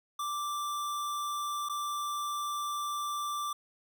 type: tone with dropouts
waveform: square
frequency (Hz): 1174.7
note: D6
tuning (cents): 0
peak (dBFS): -33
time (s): 0.19-3.53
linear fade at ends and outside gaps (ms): 5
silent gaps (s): 1.688-1.695
effects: none